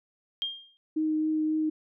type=tone with exponential decay; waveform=sine; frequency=3210 Hz; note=G7; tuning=40 cents sharp; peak=-25 dBFS; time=0.42-0.77 s; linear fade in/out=0 ms; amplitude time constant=75 ms
type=tone with vibrato; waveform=sine; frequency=311.1 Hz; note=D#4; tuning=in tune; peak=-24 dBFS; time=0.96-1.7 s; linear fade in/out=10 ms; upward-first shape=triangle; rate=3.7 Hz; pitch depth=11 cents each way
effects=none